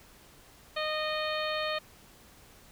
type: harmonic tone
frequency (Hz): 616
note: D#5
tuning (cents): -17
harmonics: 1 / 2 / 3 / 4 / 5 / 6 / 7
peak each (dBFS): -33 / -36 / -38 / -39 / -40 / -41 / -41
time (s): 0.76-1.79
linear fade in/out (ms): 10
effects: pink hiss -56 dBFS RMS until 2.71 s